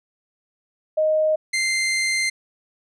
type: tone pair in turn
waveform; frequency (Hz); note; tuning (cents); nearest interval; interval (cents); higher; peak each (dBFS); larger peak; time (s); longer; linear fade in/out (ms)
sine / sawtooth; 622.3 / 2087; D#5 / C7; 0 / -5; octave + major sixth; 2095; second; -16 / -16; neither; 0.97-1.36 / 1.53-2.3; second; 10
effects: resampled to 24000 Hz